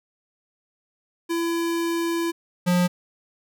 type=tone pair in turn; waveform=square; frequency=336.3 / 178.15 Hz; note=E4 / F3; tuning=+35 / +35 cents; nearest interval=major seventh; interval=1100 cents; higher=first; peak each=-23 / -18 dBFS; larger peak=second; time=1.29-2.32 / 2.66-2.88 s; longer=first; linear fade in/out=20 ms; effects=none